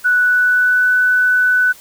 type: tone with pitch glide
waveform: sine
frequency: 1479 to 1495.3 Hz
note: F#6 to F#6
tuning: -1 to +18 cents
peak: -10 dBFS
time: 0.04-1.73 s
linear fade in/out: 20 ms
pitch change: +19 cents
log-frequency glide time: 0.16-0.93 s
effects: white hiss -42 dBFS RMS until 1.8 s